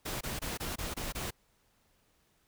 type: noise bursts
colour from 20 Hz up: pink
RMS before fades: -37 dBFS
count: 7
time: 0.05-1.308 s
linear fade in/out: 10 ms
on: 160 ms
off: 23 ms
effects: pink hiss -71 dBFS RMS until 2.47 s